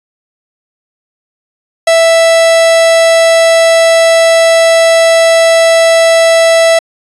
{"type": "tone", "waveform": "45% pulse", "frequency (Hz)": 660, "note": "E5", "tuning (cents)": 2, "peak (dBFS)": -4, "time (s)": [1.87, 6.79], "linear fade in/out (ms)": 5, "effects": ["resampled to 24000 Hz"]}